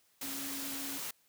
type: tone in noise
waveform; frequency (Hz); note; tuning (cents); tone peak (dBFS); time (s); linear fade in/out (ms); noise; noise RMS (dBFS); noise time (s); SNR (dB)
sine; 275.3; C#4; -12; -44; 0.23-0.98; 5; white; -40; 0.21-1.11; -7
effects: white hiss -70 dBFS RMS until 1.28 s + high-pass 80 Hz 12 dB/octave